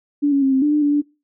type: tone with pitch steps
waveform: sine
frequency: 289.2 / 278.5 / 268.9 / 264.5 / 295.8 / 298.8 / 289.7 / 292.1 Hz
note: D4 / C#4 / C4 / C4 / D4 / D4 / D4 / D4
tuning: -27 / +8 / +47 / +19 / +13 / +30 / -24 / -9 cents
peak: -13 dBFS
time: 0.22-1.02 s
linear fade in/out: 20 ms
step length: 100 ms
effects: noise-tail reverb RT60 0.3 s tail -24 dB re dry